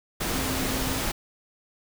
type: tone in noise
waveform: sine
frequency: 261.6 Hz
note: C4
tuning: in tune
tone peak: -32 dBFS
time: 0.33-1 s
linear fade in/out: 10 ms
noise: pink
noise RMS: -28 dBFS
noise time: 0.2-1.12 s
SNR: -7 dB
effects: none